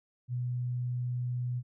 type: tone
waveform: sine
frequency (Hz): 123.47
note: B2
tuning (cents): 0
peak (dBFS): -30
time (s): 0.28-1.63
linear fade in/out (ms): 50
effects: none